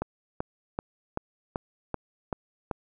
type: click train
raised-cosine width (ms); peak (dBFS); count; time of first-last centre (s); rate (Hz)
1; -15; 8; 0.02-2.712; 2.6
effects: none